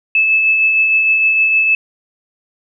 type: tone with tremolo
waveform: sine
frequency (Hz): 2613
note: E7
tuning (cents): -16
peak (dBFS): -8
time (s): 0.15-1.75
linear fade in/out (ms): 2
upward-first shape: triangle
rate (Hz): 6.5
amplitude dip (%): 35
effects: none

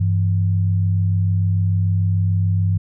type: tone pair together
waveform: sine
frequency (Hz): 98 / 164.81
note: G2 / E3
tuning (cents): 0 / 0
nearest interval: major sixth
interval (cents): 900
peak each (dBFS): -15 / -24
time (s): 0-2.78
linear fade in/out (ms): 10
effects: none

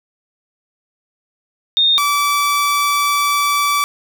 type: tone pair in turn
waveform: sine / sawtooth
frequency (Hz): 3670 / 1156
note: A#7 / D6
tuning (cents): -28 / -28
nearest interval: octave + minor sixth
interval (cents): 2000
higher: first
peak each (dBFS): -10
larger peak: neither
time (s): 1.77-1.98 / 1.98-3.84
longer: second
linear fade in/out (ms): 0
effects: none

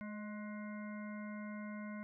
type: harmonic tone with a mistuned harmonic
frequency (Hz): 211.1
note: G#3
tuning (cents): +29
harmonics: 1 / 3 / 5 / 7 / 9 / 10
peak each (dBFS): -43 / -53 / -55 / -55 / -62 / -56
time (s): 0.01-2.03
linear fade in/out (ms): 0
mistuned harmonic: 3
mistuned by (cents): -31
effects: none

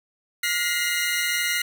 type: tone cluster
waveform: sawtooth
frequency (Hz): 1426 / 1912 / 2078 / 2871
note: F6 / A#6 / C7 / F7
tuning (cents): +36 / +43 / -12 / +47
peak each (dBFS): -26 / -25 / -22 / -27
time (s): 0.43-1.62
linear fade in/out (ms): 5
effects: 9-bit

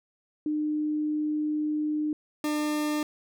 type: tone pair in turn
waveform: sine / 40% pulse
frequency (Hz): 302.9 / 300.5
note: D#4 / D4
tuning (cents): -46 / +40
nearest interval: unison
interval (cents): 14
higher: first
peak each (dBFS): -25 / -25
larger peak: neither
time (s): 0.46-2.13 / 2.44-3.03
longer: first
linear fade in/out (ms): 2
effects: none

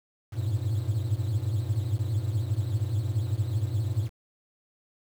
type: tone cluster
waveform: triangle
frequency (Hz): 94.9 / 103.6 / 108.5 / 120.8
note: F#2 / G#2 / A2 / B2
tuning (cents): +44 / -4 / -24 / -38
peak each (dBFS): -29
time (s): 0.32-4.1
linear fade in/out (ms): 50
effects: 8-bit

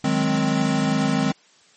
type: chord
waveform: square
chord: Ab dominant seventh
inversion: second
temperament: equal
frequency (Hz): 155.56 / 185 / 207.7 / 261.6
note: Eb3 / Gb3 / Ab3 / C4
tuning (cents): 0 / 0 / 0 / 0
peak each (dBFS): -25 / -29 / -24 / -23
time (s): 0.04-1.32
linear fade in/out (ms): 5
effects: white hiss -55 dBFS RMS until 1.76 s + MP3 32 kbps

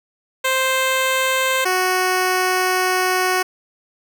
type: tone pair in turn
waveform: 10% pulse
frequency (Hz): 523.3 / 369.2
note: C5 / F#4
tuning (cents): 0 / -4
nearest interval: tritone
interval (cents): 604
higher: first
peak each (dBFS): -8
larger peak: neither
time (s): 0.44-1.65 / 1.65-3.43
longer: second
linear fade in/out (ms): 10
effects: none

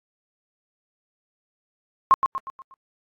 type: tone with echo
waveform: sine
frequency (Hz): 1070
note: C6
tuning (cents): +38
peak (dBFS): -10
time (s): 2.11-2.14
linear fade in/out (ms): 0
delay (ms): 120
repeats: 5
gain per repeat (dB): -7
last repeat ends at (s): 2.74
effects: AAC 48 kbps

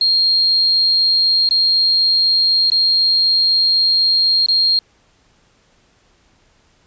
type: tone with dropouts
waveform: sine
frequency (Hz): 4228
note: C8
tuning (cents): +17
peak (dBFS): -11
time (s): 0.01-4.79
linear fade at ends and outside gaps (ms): 2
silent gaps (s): 1.49-1.509 / 2.701-2.718 / 4.462-4.485
effects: pink hiss -56 dBFS RMS until 6.86 s + resampled to 16000 Hz

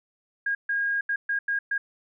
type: tone bursts at uneven times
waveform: sine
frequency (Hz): 1629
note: G#6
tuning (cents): -34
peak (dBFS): -23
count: 6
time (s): 0.46-0.55 / 0.69-1.01 / 1.09-1.16 / 1.29-1.39 / 1.48-1.59 / 1.71-1.78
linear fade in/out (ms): 5
effects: none

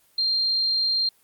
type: tone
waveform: sine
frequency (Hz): 4186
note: C8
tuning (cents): 0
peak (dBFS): -20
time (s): 0.18-1.09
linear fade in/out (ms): 5
effects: white hiss -61 dBFS RMS until 1.23 s + Opus 24 kbps

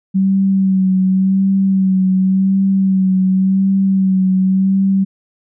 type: tone with vibrato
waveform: sine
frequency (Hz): 190.7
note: G3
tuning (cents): -47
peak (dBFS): -10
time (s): 0.14-5.05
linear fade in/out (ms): 20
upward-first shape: sine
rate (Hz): 0.9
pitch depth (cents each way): 30
effects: none

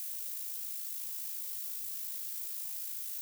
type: noise with amplitude modulation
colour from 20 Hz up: violet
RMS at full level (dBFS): -38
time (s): 0-3.21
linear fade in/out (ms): 0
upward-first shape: sine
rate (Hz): 54.3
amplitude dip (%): 35
effects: none

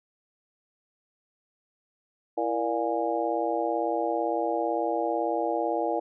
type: harmonic tone with a mistuned harmonic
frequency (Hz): 117.9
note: A#2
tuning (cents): +20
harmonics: 3 / 4 / 5 / 6 / 7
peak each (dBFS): -31 / -31 / -31 / -31 / -31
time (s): 2.37-6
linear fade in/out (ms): 10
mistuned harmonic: 3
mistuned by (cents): -98
effects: none

